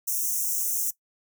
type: high-pass noise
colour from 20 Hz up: white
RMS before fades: -27 dBFS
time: 0.07-0.91 s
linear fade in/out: 10 ms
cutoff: 5700 Hz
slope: 96 dB/octave
effects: noise-tail reverb RT60 0.1 s tail -18 dB re dry